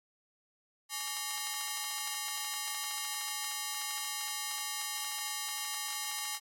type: ring-modulated tone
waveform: 5% pulse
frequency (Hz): 997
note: B5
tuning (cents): +16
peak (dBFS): -20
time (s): 0.89-6.4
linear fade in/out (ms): 50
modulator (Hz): 154
effects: AAC 64 kbps